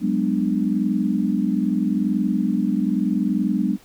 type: chord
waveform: sine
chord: G# half-diminished seventh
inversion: third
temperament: just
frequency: 186.89 / 207.7 / 249.2 / 299 Hz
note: F#3 / G#3 / B3 / D4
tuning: +18 / 0 / +16 / +31 cents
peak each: -24 / -22 / -24 / -25 dBFS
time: 0-3.78 s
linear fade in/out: 50 ms
effects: pink hiss -52 dBFS RMS until 3.84 s